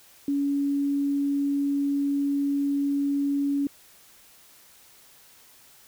sine tone, 282 Hz, C#4, 30 cents sharp, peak -22 dBFS, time 0.28-3.67 s, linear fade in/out 2 ms, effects white hiss -54 dBFS RMS until 5.87 s

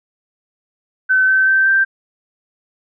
sine tone with pitch steps, 1524 / 1539 / 1554.2 / 1569.6 Hz, G6 / G6 / G6 / G6, -49 / -32 / -15 / +2 cents, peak -10 dBFS, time 1.09-1.85 s, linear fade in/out 20 ms, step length 190 ms, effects none

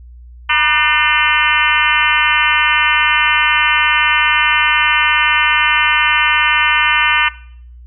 harmonic tone with a mistuned harmonic, 300.8 Hz, D4, 42 cents sharp, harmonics 3 / 4 / 5 / 6 / 7 / 8 / 9 / 10, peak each -19 / -19 / -19 / -19 / -19 / -19 / -19 / -19 dBFS, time 0.49-7.29 s, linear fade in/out 10 ms, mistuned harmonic 3, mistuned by +100 cents, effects noise-tail reverb RT60 0.6 s tail -18 dB re dry + added 60 Hz sine -34 dBFS peak until 7.86 s

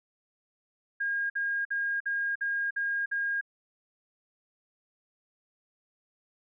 sine tone bursts, 1623 Hz, G#6, 40 cents flat, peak -27 dBFS, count 7, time 1-3.412 s, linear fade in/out 10 ms, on 300 ms, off 52 ms, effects none

